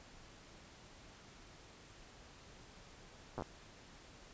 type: slowing click train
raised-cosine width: 1 ms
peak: -27 dBFS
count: 5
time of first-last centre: 3.38-3.422 s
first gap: 8 ms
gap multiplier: 1.18
effects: pink hiss -58 dBFS RMS until 4.33 s + resampled to 16000 Hz